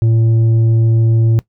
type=tone with tanh clipping; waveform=sine; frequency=113.4 Hz; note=A#2; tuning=47 cents flat; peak=-10 dBFS; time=0.02-1.39 s; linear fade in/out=0 ms; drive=6 dB; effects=noise-tail reverb RT60 0.1 s tail -19 dB re dry